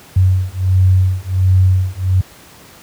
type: beating tone pair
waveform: sine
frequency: 92.5 / 93.9 Hz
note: F#2 / F#2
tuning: 0 / +26 cents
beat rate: 1.4 Hz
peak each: -12 dBFS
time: 0.16-2.21 s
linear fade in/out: 5 ms
effects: pink hiss -41 dBFS RMS until 2.82 s + high-pass 60 Hz 12 dB/octave